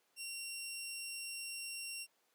15% pulse tone, 2748 Hz, F7, 29 cents flat, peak -35 dBFS, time 0.16-2.07 s, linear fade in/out 50 ms, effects pink hiss -75 dBFS RMS until 2.34 s + high-pass 400 Hz 12 dB/octave

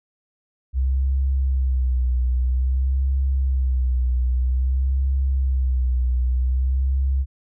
sine tone with vibrato, 64.5 Hz, C2, 24 cents flat, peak -17 dBFS, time 0.73-7.26 s, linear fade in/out 50 ms, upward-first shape sine, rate 0.51 Hz, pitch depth 66 cents each way, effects none

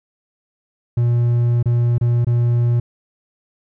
triangle tone with dropouts, 119.5 Hz, A#2, 43 cents sharp, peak -11 dBFS, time 0.97-2.8 s, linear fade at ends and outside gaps 5 ms, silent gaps 1.628-1.657 / 1.982-2.011 / 2.247-2.268 s, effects none

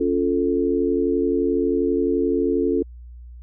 sine chord, Db augmented, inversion none, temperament equal, 277.2 / 349.2 / 440 Hz, Db4 / F4 / A4, 0 / 0 / 0 cents, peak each -22 dBFS, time 0-2.83 s, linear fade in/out 10 ms, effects added 60 Hz sine -37 dBFS peak until 3.42 s

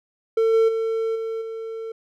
triangle tone with level steps, 450 Hz, A4, 39 cents sharp, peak -14 / -12 / -19 / -23 / -27 dBFS, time 0.37-1.92 s, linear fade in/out 5 ms, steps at 0.53 / 0.68 / 1.15 / 1.41 s, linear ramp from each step 10 ms, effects none

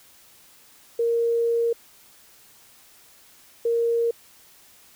sine tone bursts at uneven times, 465.9 Hz, A#4, 1 cent flat, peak -19 dBFS, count 2, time 0.99-1.73 / 3.65-4.11 s, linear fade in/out 5 ms, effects white hiss -53 dBFS RMS until 4.95 s

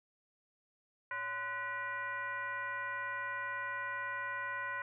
sine tone with frequency modulation, 1480 Hz, F#6, in tune, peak -36 dBFS, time 1.11-4.82 s, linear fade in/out 2 ms, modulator 458 Hz, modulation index 1.3, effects none

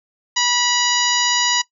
harmonic tone with a mistuned harmonic, 975 Hz, B5, 23 cents flat, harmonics 1 / 2 / 3 / 4 / 5 / 6 / 7, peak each -23 / -23 / -23 / -23 / -23 / -23 / -23 dBFS, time 0.36-1.62 s, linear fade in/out 10 ms, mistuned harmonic 6, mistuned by -17 cents, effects noise-tail reverb RT60 0.1 s tail -19 dB re dry

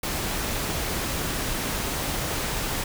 pink noise, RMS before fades -28 dBFS, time 0.03-2.84 s, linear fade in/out 5 ms, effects none

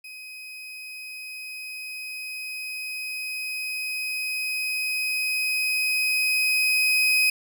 35% pulse tone with level ramp, 2517 Hz, D#7, 19 cents sharp, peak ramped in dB -37 to -16 dBFS, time 0.04-7.3 s, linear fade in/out 5 ms, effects none

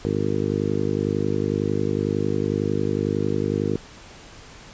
harmonic tone, 51 Hz, G#1, 31 cents flat, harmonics 2 / 3 / 4 / 5 / 6 / 7 / 8 / 9, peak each -29 / -29 / -29 / -29 / -29 / -29 / -29 / -29 dBFS, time 0.05-3.76 s, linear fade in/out 0 ms, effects pink hiss -44 dBFS RMS until 4.73 s + resampled to 16000 Hz

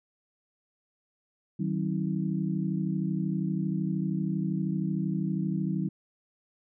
sine tone cluster, 156.1 / 188.9 / 265.9 / 319.8 Hz, D#3 / F#3 / C4 / D#4, +6 / +36 / +28 / +48 cents, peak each -31 / -29 / -38 / -36 dBFS, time 1.59-5.89 s, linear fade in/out 10 ms, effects none

